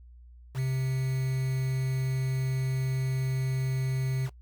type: tone with quantisation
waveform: triangle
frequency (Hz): 131.3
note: C3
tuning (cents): +6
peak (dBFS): -24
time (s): 0.54-4.3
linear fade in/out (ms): 50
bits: 7
effects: noise-tail reverb RT60 0.1 s tail -20 dB re dry + added 60 Hz sine -48 dBFS peak until 4.41 s